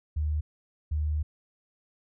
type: tone pair in turn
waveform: sine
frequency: 75.9 / 75.9 Hz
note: D#2 / D#2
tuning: -42 / -42 cents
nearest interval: unison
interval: 0 cents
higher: neither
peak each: -25 dBFS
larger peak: neither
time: 0.16-0.41 / 0.91-1.23 s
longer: second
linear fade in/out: 10 ms
effects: none